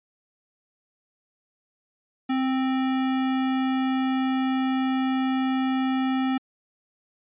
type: tone with sample-and-hold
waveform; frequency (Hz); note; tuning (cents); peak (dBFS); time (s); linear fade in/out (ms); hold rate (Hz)
sine; 261.6; C4; 0; -21; 2.29-6.38; 10; 1050
effects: resampled to 8000 Hz